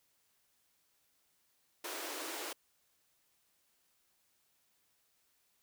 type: high-pass noise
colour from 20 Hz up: pink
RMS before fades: -42 dBFS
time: 1.84-2.53 s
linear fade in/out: 5 ms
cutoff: 290 Hz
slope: 96 dB/octave
effects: white hiss -75 dBFS RMS until 5.62 s